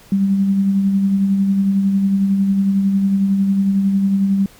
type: tone with tremolo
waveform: sine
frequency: 196 Hz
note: G3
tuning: in tune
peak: -11 dBFS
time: 0.12-4.46 s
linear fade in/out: 2 ms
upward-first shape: sine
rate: 11 Hz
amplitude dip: 35%
effects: pink hiss -46 dBFS RMS until 4.59 s